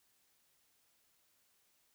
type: silence
effects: white hiss -74 dBFS RMS until 1.94 s